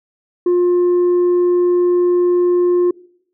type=tone; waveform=sine; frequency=354.5 Hz; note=F4; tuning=26 cents sharp; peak=-8 dBFS; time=0.46-2.91 s; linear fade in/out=5 ms; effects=noise-tail reverb RT60 0.7 s tail -24 dB re dry + tanh soft clip ceiling -10 dBFS